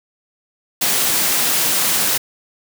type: high-pass noise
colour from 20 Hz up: white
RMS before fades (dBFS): -17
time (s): 0.81-2.18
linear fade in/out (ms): 10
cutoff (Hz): 120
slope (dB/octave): 24
effects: none